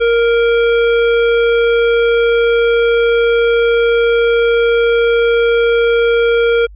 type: tone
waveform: square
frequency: 466.9 Hz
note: A#4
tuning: 3 cents sharp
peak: -10 dBFS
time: 0-6.67 s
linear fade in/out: 20 ms
effects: added 50 Hz sine -33 dBFS peak until 6.75 s + resampled to 8000 Hz